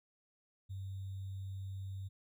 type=tone with sample-and-hold; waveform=sine; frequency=96.4 Hz; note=G2; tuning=28 cents flat; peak=-40 dBFS; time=0.69-2.09 s; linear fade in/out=20 ms; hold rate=3675 Hz; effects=none